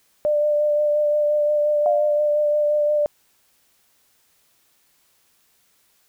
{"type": "tone with vibrato", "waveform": "sine", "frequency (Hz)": 595, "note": "D5", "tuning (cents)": 22, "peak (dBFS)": -16, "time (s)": [0.25, 3.06], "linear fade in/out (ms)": 0, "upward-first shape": "sine", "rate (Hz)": 5.7, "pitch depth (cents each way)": 16}
{"type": "tone with exponential decay", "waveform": "sine", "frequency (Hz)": 698.5, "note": "F5", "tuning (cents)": 0, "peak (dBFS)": -17, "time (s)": [1.86, 2.46], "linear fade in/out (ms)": 1, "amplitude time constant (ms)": 130}
{"effects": ["white hiss -62 dBFS RMS until 6.08 s"]}